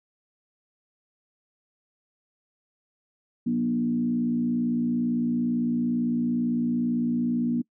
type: tone with frequency modulation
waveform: sine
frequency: 240 Hz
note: B3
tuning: 49 cents flat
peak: -22 dBFS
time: 3.46-7.62 s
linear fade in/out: 10 ms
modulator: 57.8 Hz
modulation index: 0.73
effects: noise-tail reverb RT60 0.1 s tail -25 dB re dry